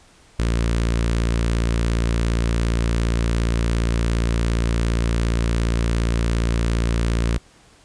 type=tone with notch filter; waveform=sawtooth; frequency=57.3 Hz; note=A#1; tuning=29 cents flat; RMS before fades=-20 dBFS; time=0.39-7.38 s; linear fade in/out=5 ms; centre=780 Hz; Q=1.8; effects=pink hiss -52 dBFS RMS until 7.84 s + resampled to 22050 Hz